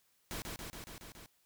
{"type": "noise with echo", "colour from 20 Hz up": "pink", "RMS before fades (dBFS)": -41, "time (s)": [0.31, 0.42], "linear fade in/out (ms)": 0, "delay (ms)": 140, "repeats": 6, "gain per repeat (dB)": -2, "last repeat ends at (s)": 1.26, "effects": ["white hiss -73 dBFS RMS until 1.45 s"]}